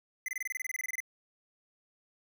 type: tone bursts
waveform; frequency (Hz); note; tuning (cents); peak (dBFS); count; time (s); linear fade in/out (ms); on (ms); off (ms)
square; 2038; C7; -46; -33; 16; 0.26-1.003; 2; 23; 25
effects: none